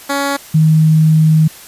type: tone pair in turn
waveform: 10% pulse / sine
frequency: 280 / 157.14 Hz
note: C#4 / D#3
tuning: +18 / +17 cents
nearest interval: minor seventh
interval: 1001 cents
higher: first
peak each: -6 dBFS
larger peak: neither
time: 0.09-0.37 / 0.54-1.48 s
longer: second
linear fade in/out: 10 ms
effects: white hiss -36 dBFS RMS until 1.67 s + resampled to 32000 Hz